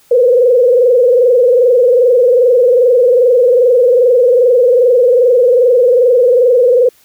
sine tone with frequency modulation, 493.9 Hz, B4, in tune, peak -5 dBFS, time 0.11-6.89 s, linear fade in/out 5 ms, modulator 22.5 Hz, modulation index 1.3, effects white hiss -49 dBFS RMS until 7.04 s

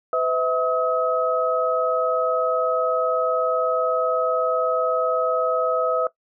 sine tone cluster, 506 / 646 / 1274 Hz, B4 / E5 / D#6, +42 / -35 / +41 cents, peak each -23 dBFS, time 0.13-6.07 s, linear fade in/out 2 ms, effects noise-tail reverb RT60 0.1 s tail -17 dB re dry

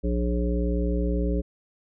harmonic tone with a mistuned harmonic, 59.3 Hz, A#1, 30 cents sharp, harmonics 1 / 3 / 5 / 7 / 9, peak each -24 / -29 / -31 / -32 / -34 dBFS, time 0.03-1.42 s, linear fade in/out 20 ms, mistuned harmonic 9, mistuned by +27 cents, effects none

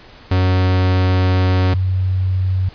45% pulse / sine tone pair in turn, 92.5 / 93.41 Hz, F#2 / F#2, 0 / +17 cents, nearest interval unison, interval 17 cents, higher second, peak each -12 / -14 dBFS, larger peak first, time 0.31-1.74 / 1.74-2.69 s, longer first, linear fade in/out 5 ms, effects pink hiss -42 dBFS RMS until 2.74 s + resampled to 11025 Hz

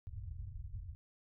white low-pass noise, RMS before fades -45 dBFS, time 0.07-0.95 s, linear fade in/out 0 ms, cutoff 110 Hz, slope 48 dB/octave, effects none

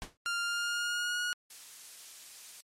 pink noise with exponential decay, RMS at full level -37 dBFS, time 0.02-0.17 s, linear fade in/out 0 ms, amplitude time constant 31 ms
sawtooth tone with pitch glide, 1396.9 to 1447.8 Hz, F6 to F#6, 0 to -38 cents, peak -27 dBFS, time 0.26-1.33 s, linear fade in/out 0 ms, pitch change +62 cents, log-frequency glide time 0.41-1.21 s
blue noise, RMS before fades -45 dBFS, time 1.5-2.61 s, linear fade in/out 5 ms
effects low-pass 9000 Hz 12 dB/octave + MP3 64 kbps

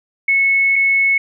sine tone pair in turn, 2198 / 2198 Hz, C#7 / C#7, -15 / -15 cents, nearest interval unison, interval 0 cents, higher neither, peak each -11 dBFS, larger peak neither, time 0.28-0.76 / 0.76-1.18 s, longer first, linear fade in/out 5 ms, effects none

